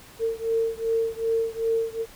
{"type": "beating tone pair", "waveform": "sine", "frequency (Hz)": [452.5, 455.1], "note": ["A4", "A#4"], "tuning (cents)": [48, -42], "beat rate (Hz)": 2.6, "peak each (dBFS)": [-25, -26], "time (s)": [0.19, 2.06], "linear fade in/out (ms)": 50, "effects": ["pink hiss -48 dBFS RMS until 2.15 s"]}